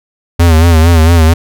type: tone with vibrato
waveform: square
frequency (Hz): 82.4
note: E2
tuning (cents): 0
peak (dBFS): -4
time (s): 0.39-1.34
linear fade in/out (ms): 10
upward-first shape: sine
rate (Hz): 4.4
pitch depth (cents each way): 79
effects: none